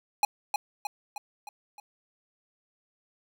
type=tone with echo; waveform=square; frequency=829 Hz; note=G#5; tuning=3 cents flat; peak=-20 dBFS; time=0.23-0.25 s; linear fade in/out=2 ms; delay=310 ms; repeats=5; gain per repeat=-5 dB; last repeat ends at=1.8 s; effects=none